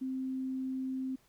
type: tone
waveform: sine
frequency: 261.6 Hz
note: C4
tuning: in tune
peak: -33 dBFS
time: 0.01-1.16 s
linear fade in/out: 10 ms
effects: pink hiss -68 dBFS RMS until 1.28 s